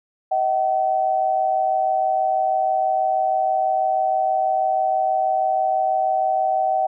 sine tone pair together, 635 / 761.2 Hz, D#5 / F#5, +35 / +49 cents, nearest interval minor third, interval 314 cents, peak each -23 / -18 dBFS, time 0.31-6.87 s, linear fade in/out 10 ms, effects none

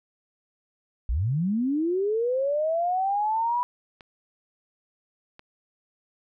sine linear sweep, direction up, 49 to 987.8 Hz, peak -22 dBFS, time 1.09-3.63 s, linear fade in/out 0 ms
clicks, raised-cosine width 0.3 ms, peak -29 dBFS, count 2, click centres 4.008 / 5.394 s
effects none

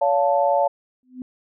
sine chord, Db augmented, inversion none, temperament equal with one note detuned, 567 / 698.5 / 880 Hz, Db5 / F5 / A5, +39 / 0 / 0 cents, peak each -19 / -21 / -21 dBFS, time 0.01-0.68 s, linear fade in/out 10 ms
sine tone with exponential growth, 253.6 Hz, B3, 46 cents sharp, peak -26 dBFS, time 1.03-1.22 s, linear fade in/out 1 ms, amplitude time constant 41 ms
effects none

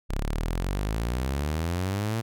sawtooth exponential sweep, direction up, 32.7 to 116.54 Hz, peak -22 dBFS, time 0.09-2.22 s, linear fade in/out 20 ms, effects none

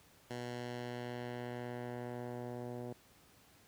10% pulse tone with low-pass filter sweep, 122 Hz, B2, 21 cents flat, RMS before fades -43 dBFS, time 0.3-2.93 s, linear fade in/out 5 ms, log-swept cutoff 7800 to 660 Hz, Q 0.75, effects pink hiss -64 dBFS RMS until 3.67 s + high-pass 60 Hz 12 dB/octave

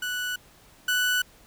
30% pulse tone pair in turn, 1480 / 1485.5 Hz, F#6 / F#6, 0 / +6 cents, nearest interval unison, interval 6 cents, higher second, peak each -25 / -19 dBFS, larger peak second, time 0.02-0.36 / 0.88-1.22 s, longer neither, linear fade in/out 5 ms, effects pink hiss -55 dBFS RMS until 1.46 s

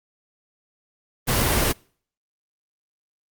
pink noise, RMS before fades -20 dBFS, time 1.27-1.73 s, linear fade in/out 20 ms, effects noise-tail reverb RT60 0.5 s tail -26 dB re dry + Opus 24 kbps

